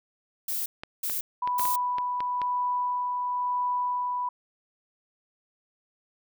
violet noise bursts, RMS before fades -30 dBFS, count 3, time 0.48-1.76 s, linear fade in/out 5 ms, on 180 ms, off 370 ms
clicks, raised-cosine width 0.3 ms, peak -20 dBFS, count 8, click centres 0.835 / 1.098 / 1.475 / 1.596 / 1.654 / 1.984 / 2.205 / 2.417 s
sine tone with tremolo, 987.8 Hz, B5, in tune, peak -24 dBFS, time 1.42-4.29 s, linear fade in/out 5 ms, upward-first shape sine, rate 1 Hz, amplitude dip 25%
effects none

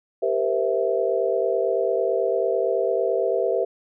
sine chord, C dominant seventh, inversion second, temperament equal with one note detuned, 392 / 466.2 / 515.2 / 659.3 Hz, G4 / Bb4 / C5 / E5, 0 / 0 / -27 / 0 cents, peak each -25 dBFS, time 0.22-3.65 s, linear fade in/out 10 ms, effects none

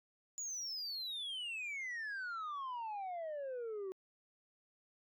sine exponential sweep, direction down, 6950 to 370 Hz, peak -37 dBFS, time 0.38-3.92 s, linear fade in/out 0 ms, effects tanh soft clip ceiling -39 dBFS

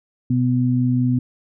sine tone pair together, 125 / 250 Hz, B2 / B3, +21 / +21 cents, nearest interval octave, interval 1200 cents, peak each -18 dBFS, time 0.3-1.19 s, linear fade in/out 5 ms, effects none

